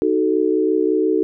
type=chord; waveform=sine; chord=D# diminished; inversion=none; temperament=equal with one note detuned; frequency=311.1 / 374.3 / 440 Hz; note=D#4 / F#4 / A4; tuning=0 / +20 / 0 cents; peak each=-19 dBFS; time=0.02-1.23 s; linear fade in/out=0 ms; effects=none